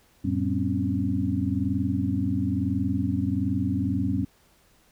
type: tone cluster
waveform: sine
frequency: 91.7 / 113.4 / 193.4 / 254.8 / 275.8 Hz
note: F#2 / A#2 / G3 / C4 / C#4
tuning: -15 / -47 / -23 / -46 / -9 cents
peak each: -29 / -31 / -29 / -30 / -28 dBFS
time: 0.24-4.25 s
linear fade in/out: 10 ms
effects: pink hiss -61 dBFS RMS until 4.91 s